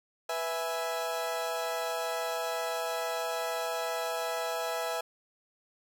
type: chord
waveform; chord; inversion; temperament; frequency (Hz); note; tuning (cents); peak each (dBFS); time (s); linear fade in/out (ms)
30% pulse; E major; second; equal; 493.9 / 659.3 / 830.6; B4 / E5 / G#5; 0 / 0 / 0; -34 / -31 / -35; 0.29-5.01; 5
effects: none